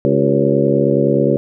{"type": "harmonic tone with a mistuned harmonic", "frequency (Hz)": 69.6, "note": "C#2", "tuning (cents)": 8, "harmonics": [2, 3, 4, 5, 6, 7, 8], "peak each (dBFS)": [-19, -19, -19, -19, -19, -19, -19], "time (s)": [0.05, 1.37], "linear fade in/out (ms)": 0, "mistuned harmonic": 6, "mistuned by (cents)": -74, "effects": []}